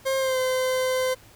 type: tone with pitch glide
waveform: 40% pulse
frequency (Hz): 533 to 514.8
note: C5 to C5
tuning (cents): +32 to -28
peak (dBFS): -21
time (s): 0.05-1.15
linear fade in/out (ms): 20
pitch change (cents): -60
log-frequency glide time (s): 0.18-0.38
effects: added 107 Hz sine -56 dBFS peak until 1.35 s + pink hiss -52 dBFS RMS until 1.35 s